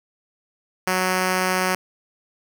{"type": "tone", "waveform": "5% pulse", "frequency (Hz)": 185, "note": "F#3", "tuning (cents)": 0, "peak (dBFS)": -8, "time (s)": [0.87, 1.75], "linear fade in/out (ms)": 2, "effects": []}